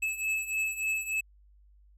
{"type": "beating tone pair", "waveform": "square", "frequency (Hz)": [2600, 2603.4], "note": ["E7", "E7"], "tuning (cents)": [-24, -22], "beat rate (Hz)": 3.4, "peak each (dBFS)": [-35, -31], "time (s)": [0.02, 1.21], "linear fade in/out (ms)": 10, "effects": ["added 50 Hz sine -56 dBFS peak until 1.97 s", "low-pass 12000 Hz 12 dB/octave"]}